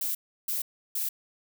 violet noise bursts, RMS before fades -30 dBFS, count 3, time 0.01-1.09 s, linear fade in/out 5 ms, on 140 ms, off 330 ms, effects none

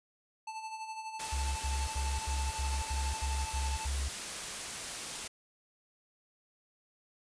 square tone with tremolo, 880 Hz, A5, in tune, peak -38 dBFS, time 0.47-3.87 s, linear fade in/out 5 ms, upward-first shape sine, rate 12 Hz, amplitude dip 55%
white noise, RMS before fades -39 dBFS, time 1.19-5.28 s, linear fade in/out 10 ms
sine tone bursts, 68.2 Hz, C#2, 28 cents flat, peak -31 dBFS, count 9, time 1.32-4.088 s, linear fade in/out 10 ms, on 240 ms, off 76 ms
effects resampled to 22050 Hz

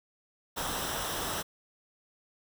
pink noise with comb filter, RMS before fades -34 dBFS, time 0.56-1.43 s, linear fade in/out 20 ms, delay 0.44 ms, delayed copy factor -0.6, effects none

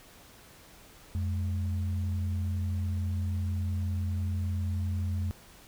sine tone pair together, 88.97 / 211.6 Hz, F2 / G#3, +33 / +33 cents, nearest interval octave + minor third, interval 1500 cents, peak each -28 / -39 dBFS, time 1.15-5.31 s, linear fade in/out 0 ms, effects pink hiss -54 dBFS RMS until 5.67 s

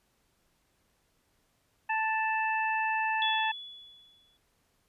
harmonic tone, 880 Hz, A5, in tune, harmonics 1 / 2 / 3, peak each -29 / -32 / -34 dBFS, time 1.89-3.52 s, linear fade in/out 10 ms
sine tone with exponential decay, 3415 Hz, G#7, 48 cents sharp, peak -27 dBFS, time 3.22-4.37 s, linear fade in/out 1 ms, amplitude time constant 250 ms
effects pink hiss -72 dBFS RMS until 4.88 s + resampled to 32000 Hz

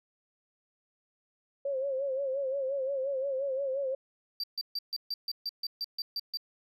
sine tone with vibrato, 541 Hz, C#5, 42 cents flat, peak -29 dBFS, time 1.65-3.95 s, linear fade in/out 5 ms, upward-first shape sine, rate 5.7 Hz, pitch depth 75 cents each way
triangle tone bursts, 4680 Hz, D8, 7 cents flat, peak -30 dBFS, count 12, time 4.4-6.372 s, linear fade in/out 2 ms, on 36 ms, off 140 ms
effects none

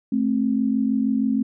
sine tone pair together, 218.3 / 264.6 Hz, A3 / C4, -13 / +20 cents, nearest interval minor third, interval 333 cents, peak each -21 dBFS, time 0.12-1.43 s, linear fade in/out 5 ms, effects none

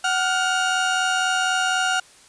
30% pulse tone pair together, 748 / 1412 Hz, F#5 / F6, +19 / +19 cents, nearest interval major seventh, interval 1100 cents, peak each -20 / -19 dBFS, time 0.04-2 s, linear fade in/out 5 ms, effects white hiss -50 dBFS RMS until 2.28 s + resampled to 22050 Hz

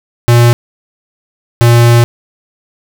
square tone pair in turn, 119.2 / 118.45 Hz, A#2 / A#2, +39 / +28 cents, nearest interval unison, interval 11 cents, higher first, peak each -4 dBFS, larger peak neither, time 0.28-0.53 / 1.61-2.04 s, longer second, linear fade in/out 0 ms, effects none

